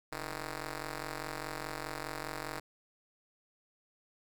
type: ring-modulated tone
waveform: 5% pulse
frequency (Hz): 155.56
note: D#3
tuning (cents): 0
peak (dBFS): -24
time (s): 0.12-2.6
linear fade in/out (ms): 5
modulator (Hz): 178
effects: none